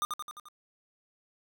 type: tone with echo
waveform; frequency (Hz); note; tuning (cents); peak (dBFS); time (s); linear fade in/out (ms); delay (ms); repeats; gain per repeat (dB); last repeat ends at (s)
square; 1214; D#6; -43; -28; 0.02-0.05; 0; 87; 5; -4; 0.485
effects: none